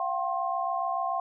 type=tone cluster; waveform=sine; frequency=692 / 759 / 1063 Hz; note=F5 / F#5 / C6; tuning=-16 / +44 / +27 cents; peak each=-31 dBFS; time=0-1.2 s; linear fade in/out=2 ms; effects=none